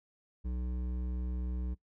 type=tone with hard clipping; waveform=sine; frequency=61.74 Hz; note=B1; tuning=in tune; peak=-35 dBFS; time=0.44-1.75 s; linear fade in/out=20 ms; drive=11 dB; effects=noise-tail reverb RT60 0.1 s tail -20 dB re dry